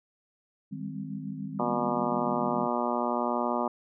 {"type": "chord", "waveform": "sine", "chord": "Ab major seventh", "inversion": "second", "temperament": "equal with one note detuned", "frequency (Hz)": [155.56, 196, 202.9, 261.6], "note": ["Eb3", "G3", "Ab3", "C4"], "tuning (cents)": [0, 0, -40, 0], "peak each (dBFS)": -39, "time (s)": [0.71, 2.68], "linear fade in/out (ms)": 20}
{"type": "harmonic tone", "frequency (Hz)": 120.8, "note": "B2", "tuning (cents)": -38, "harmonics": [2, 3, 4, 5, 6, 7, 8, 9, 10], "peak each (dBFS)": [-32, -35, -38, -33, -35, -35, -34, -37, -36], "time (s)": [1.59, 3.68], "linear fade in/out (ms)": 5}
{"effects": []}